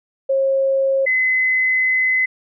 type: tone pair in turn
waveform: sine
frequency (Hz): 540 / 2034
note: C#5 / C7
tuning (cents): -45 / -50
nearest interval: octave + major seventh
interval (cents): 2295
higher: second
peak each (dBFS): -14 / -14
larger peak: neither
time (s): 0.29-1.06 / 1.06-2.26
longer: second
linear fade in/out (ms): 10
effects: none